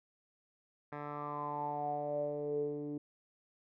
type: tone with low-pass filter sweep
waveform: 10% pulse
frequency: 146.83 Hz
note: D3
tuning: in tune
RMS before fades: -38 dBFS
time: 0.92-2.98 s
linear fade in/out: 5 ms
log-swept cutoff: 1500 to 330 Hz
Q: 8.2
effects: none